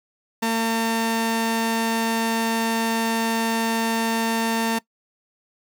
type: tone pair together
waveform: sawtooth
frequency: 226.7 / 453.4 Hz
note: A#3 / A#4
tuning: -48 / -48 cents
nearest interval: octave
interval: 1200 cents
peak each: -18 dBFS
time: 0.42-4.79 s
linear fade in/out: 10 ms
effects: noise-tail reverb RT60 0.1 s tail -21 dB re dry